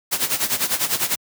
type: noise with tremolo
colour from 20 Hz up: white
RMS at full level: -19 dBFS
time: 0.11-1.16 s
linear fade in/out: 20 ms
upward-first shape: sine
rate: 10 Hz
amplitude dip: 80%
effects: high-pass 100 Hz 12 dB/octave